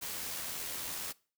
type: noise with amplitude modulation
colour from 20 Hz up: white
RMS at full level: -38 dBFS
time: 0.01-1.13 s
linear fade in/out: 20 ms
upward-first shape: sine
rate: 83.1 Hz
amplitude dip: 30%
effects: noise-tail reverb RT60 0.4 s tail -23 dB re dry